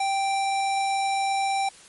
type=tone; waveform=square; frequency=784 Hz; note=G5; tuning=in tune; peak=-23 dBFS; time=0-1.69 s; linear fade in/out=5 ms; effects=white hiss -49 dBFS RMS until 1.88 s + MP3 48 kbps